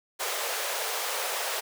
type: high-pass noise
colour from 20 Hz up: pink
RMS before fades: -31 dBFS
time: 0.19-1.61 s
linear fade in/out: 20 ms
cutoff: 440 Hz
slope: 48 dB/octave
effects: none